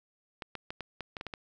clicks, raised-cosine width 0.3 ms, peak -22 dBFS, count 9, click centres 0.422 / 0.553 / 0.705 / 0.807 / 1.007 / 1.168 / 1.211 / 1.267 / 1.338 s, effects none

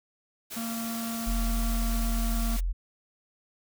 white noise, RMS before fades -38 dBFS, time 0.5-2.61 s, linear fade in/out 20 ms
harmonic tone, 229.4 Hz, A#3, 28 cents flat, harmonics 1 / 3 / 5 / 6, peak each -32 / -42 / -46 / -48 dBFS, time 0.56-2.57 s, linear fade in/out 10 ms
sine tone, 42.84 Hz, F1, 33 cents flat, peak -25 dBFS, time 1.26-2.73 s, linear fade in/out 20 ms
effects none

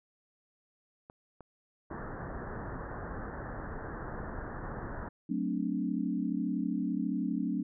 clicks, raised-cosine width 1 ms, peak -34 dBFS, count 6, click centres 1.099 / 1.407 / 2.555 / 2.672 / 2.916 / 3.72 s
pink low-pass noise, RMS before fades -40 dBFS, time 1.9-5.09 s, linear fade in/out 10 ms, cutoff 1800 Hz, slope 96 dB/octave
sine chord, D dominant seventh, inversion first, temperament equal, 185 / 220 / 261.6 / 293.7 Hz, F#3 / A3 / C4 / D4, 0 / 0 / 0 / 0 cents, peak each -35 dBFS, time 5.29-7.63 s, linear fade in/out 10 ms
effects none

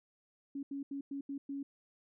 sine tone bursts at uneven times, 278.5 Hz, C#4, 8 cents sharp, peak -37 dBFS, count 6, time 0.55-0.63 / 0.71-0.83 / 0.91-1.01 / 1.11-1.21 / 1.29-1.38 / 1.49-1.63 s, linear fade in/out 5 ms, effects none

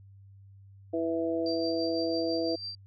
harmonic tone, 164.81 Hz, E3, in tune, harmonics 2 / 3 / 4, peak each -30 / -32 / -33 dBFS, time 0.93-2.56 s, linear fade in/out 10 ms
sine tone with tremolo, 4699 Hz, D8, in tune, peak -34 dBFS, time 1.46-2.75 s, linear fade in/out 2 ms, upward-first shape sine, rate 6 Hz, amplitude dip 55%
effects added 98 Hz sine -50 dBFS peak until 2.86 s

